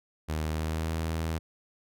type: tone with pitch glide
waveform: sawtooth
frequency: 77.78 to 80.76 Hz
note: D#2 to E2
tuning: 0 to -35 cents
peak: -25 dBFS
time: 0.28-1.39 s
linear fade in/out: 20 ms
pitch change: +65 cents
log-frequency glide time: 0.46-0.9 s
effects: none